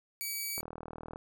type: tone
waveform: 5% pulse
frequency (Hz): 2284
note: D7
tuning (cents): -49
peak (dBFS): -25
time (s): 0.21-0.61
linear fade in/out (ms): 0
type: click train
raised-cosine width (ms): 1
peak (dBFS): -27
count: 24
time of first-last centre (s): 0.58-1.159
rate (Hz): 39.7
effects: none